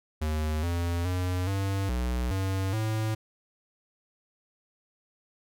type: tone with pitch steps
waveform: square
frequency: 77.3 / 85.9 / 90.8 / 97.7 / 61.4 / 95.8 / 109.5 Hz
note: D#2 / F2 / F#2 / G2 / B1 / G2 / A2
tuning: -11 / -28 / -32 / -5 / -9 / -39 / -8 cents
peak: -27 dBFS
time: 0.21-3.15 s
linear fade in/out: 10 ms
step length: 420 ms
effects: none